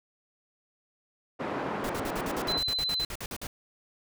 pink band-pass noise, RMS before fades -33 dBFS, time 1.39-2.59 s, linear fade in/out 20 ms, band 260 to 1300 Hz, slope 12 dB/octave
pink noise bursts, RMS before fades -37 dBFS, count 16, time 1.84-3.47 s, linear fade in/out 2 ms, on 55 ms, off 50 ms
sine tone, 4042 Hz, B7, 39 cents sharp, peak -27 dBFS, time 2.48-3.05 s, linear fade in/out 5 ms
effects none

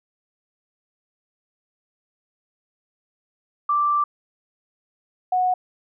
sine tone pair in turn, 1174 / 734 Hz, D6 / F#5, -1 / -14 cents, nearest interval minor sixth, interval 813 cents, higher first, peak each -17 dBFS, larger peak neither, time 3.69-4.04 / 5.32-5.54 s, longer first, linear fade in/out 5 ms, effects none

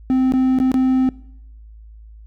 triangle tone with dropouts, 259.6 Hz, C4, 13 cents flat, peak -11 dBFS, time 0.1-1.09 s, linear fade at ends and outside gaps 0 ms, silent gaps 0.321-0.337 / 0.587-0.601 / 0.717-0.742 s, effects noise-tail reverb RT60 0.8 s tail -22 dB re dry + added 54 Hz sine -38 dBFS peak until 2.26 s

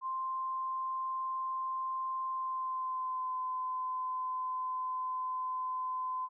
sine tone with pitch glide, 1046.5 to 1024.4 Hz, C6 to C6, 0 to -37 cents, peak -33 dBFS, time 0.01-6.29 s, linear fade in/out 50 ms, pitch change -37 cents, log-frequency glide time 2.3-3.35 s, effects none

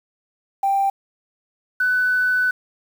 sine tone pair in turn, 787 / 1497.7 Hz, G5 / F#6, +7 / +21 cents, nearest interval major seventh, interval 1114 cents, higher second, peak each -15 dBFS, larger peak neither, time 0.63-0.9 / 1.8-2.51 s, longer second, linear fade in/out 5 ms, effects tanh soft clip ceiling -11 dBFS + 7-bit

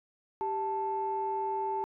sine tone pair together, 392 / 880 Hz, G4 / A5, 0 / 0 cents, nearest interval octave + major second, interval 1400 cents, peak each -34 / -30 dBFS, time 0.41-1.84 s, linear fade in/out 0 ms, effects tanh soft clip ceiling -22 dBFS

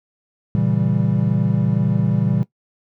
triangle chord, A# diminished seventh, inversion none, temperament equal, 116.54 / 138.59 / 164.81 / 196 Hz, A#2 / C#3 / E3 / G3, 0 / 0 / 0 / 0 cents, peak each -19 dBFS, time 0.55-2.43 s, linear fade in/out 0 ms, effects noise-tail reverb RT60 0.1 s tail -17 dB re dry

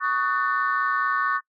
sine chord, D# half-diminished seventh, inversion third, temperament just, 1120.1 / 1244.5 / 1493.4 / 1792.1 Hz, C#6 / D#6 / F#6 / A6, +18 / 0 / +16 / +31 cents, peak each -23 / -28 / -26 / -28 dBFS, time 0-1.41 s, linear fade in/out 50 ms, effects noise-tail reverb RT60 0.1 s tail -26 dB re dry + tanh soft clip ceiling -12 dBFS

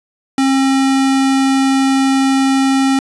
square tone, 268.8 Hz, C4, 47 cents sharp, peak -11 dBFS, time 0.38-2.99 s, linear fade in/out 2 ms, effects resampled to 24000 Hz + 7-bit

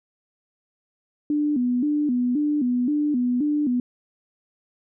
sine tone with vibrato, 270.3 Hz, C#4, 44 cents flat, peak -19 dBFS, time 1.3-3.8 s, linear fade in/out 2 ms, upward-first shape square, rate 1.9 Hz, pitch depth 160 cents each way, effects none

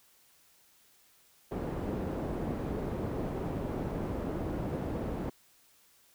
white low-pass noise, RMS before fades -35 dBFS, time 1.51-5.3 s, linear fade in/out 10 ms, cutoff 400 Hz, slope 12 dB/octave, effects white hiss -64 dBFS RMS until 6.14 s

